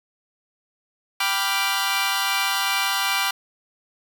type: chord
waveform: 15% pulse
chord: G dominant seventh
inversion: none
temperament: equal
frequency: 784 / 987.8 / 1174.7 / 1396.9 Hz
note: G5 / B5 / D6 / F6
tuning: 0 / 0 / 0 / 0 cents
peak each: -20 dBFS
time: 1.2-3.31 s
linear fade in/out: 5 ms
effects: none